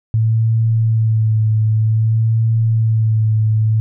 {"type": "tone with vibrato", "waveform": "sine", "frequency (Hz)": 110.9, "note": "A2", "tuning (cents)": 14, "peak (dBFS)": -11, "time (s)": [0.14, 3.8], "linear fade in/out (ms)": 0, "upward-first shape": "sine", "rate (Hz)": 0.53, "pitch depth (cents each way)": 30, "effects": []}